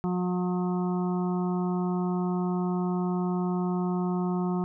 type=harmonic tone; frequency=180 Hz; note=F#3; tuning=47 cents flat; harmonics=1 / 2 / 4 / 5 / 6 / 7; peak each=-26 / -32 / -38 / -40 / -42 / -43 dBFS; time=0.04-4.64 s; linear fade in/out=0 ms; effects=none